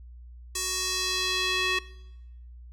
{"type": "tone with band-pass filter sweep", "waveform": "square", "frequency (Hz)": 371.5, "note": "F#4", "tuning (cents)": 7, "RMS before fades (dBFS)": -28, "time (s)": [0.55, 1.79], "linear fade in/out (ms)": 5, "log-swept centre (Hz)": [7400, 2600], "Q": 1.5, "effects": ["noise-tail reverb RT60 0.9 s tail -20 dB re dry", "added 60 Hz sine -43 dBFS peak until 2.72 s"]}